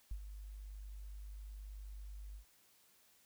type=tone with ADSR envelope; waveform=sine; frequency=50.5 Hz; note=G#1; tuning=48 cents flat; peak=-37 dBFS; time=0.11-2.45 s; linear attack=4 ms; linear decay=68 ms; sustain=-9 dB; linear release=94 ms; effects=white hiss -69 dBFS RMS until 3.25 s